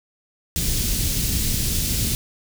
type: band-stop noise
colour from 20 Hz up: pink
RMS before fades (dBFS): -22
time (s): 0.56-2.15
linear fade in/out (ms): 0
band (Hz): 200 to 4200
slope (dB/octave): 12
effects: none